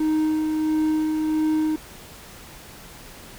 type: tone with tremolo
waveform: triangle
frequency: 311.1 Hz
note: D#4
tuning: in tune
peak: -16 dBFS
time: 0-1.76 s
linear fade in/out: 5 ms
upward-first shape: sine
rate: 1.5 Hz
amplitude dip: 30%
effects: pink hiss -43 dBFS RMS until 3.38 s